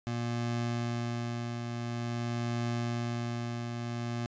25% pulse tone with tremolo, 118.7 Hz, A#2, 32 cents sharp, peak -26 dBFS, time 0.07-4.26 s, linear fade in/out 0 ms, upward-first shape triangle, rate 0.48 Hz, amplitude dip 45%, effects resampled to 16000 Hz

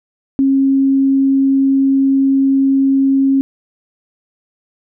sine tone, 271 Hz, C#4, 39 cents flat, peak -9 dBFS, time 0.39-3.41 s, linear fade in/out 0 ms, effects none

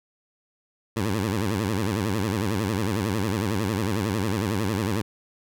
15% pulse tone with vibrato, 102.5 Hz, G#2, 22 cents flat, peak -17 dBFS, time 0.96-5.02 s, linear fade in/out 10 ms, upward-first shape sine, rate 11 Hz, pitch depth 200 cents each way, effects none

